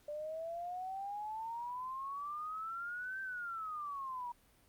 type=exponential two-way sweep; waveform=sine; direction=up then down; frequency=587.3 to 1568 to 948 Hz; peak=-39 dBFS; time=0.08-4.32 s; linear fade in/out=5 ms; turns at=3.21 s; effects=pink hiss -68 dBFS RMS until 4.68 s + Opus 48 kbps